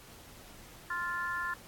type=chord; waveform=sine; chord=F major; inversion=second; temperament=equal with one note detuned; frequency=1046.5 / 1396.9 / 1748.9 Hz; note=C6 / F6 / A6; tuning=0 / 0 / -11 cents; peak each=-37 / -37 / -36 dBFS; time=0.9-1.54 s; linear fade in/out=5 ms; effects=pink hiss -53 dBFS RMS until 1.67 s + AAC 64 kbps